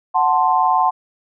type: chord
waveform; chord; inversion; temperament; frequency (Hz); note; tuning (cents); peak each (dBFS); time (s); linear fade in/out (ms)
sine; F# diminished; none; equal; 740 / 880 / 1046.5; F#5 / A5 / C6; 0 / 0 / 0; -17; 0.14-0.91; 20
effects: none